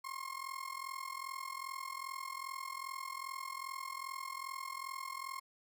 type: tone with amplitude modulation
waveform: 35% pulse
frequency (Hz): 1072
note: C6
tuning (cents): +42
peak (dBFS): -36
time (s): 0.04-5.4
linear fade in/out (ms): 10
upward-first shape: sine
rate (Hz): 42.5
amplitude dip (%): 85
effects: none